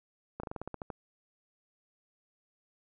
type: slowing click train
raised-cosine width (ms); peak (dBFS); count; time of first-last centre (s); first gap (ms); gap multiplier
1; -24; 10; 0.4-0.902; 34; 1.12
effects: none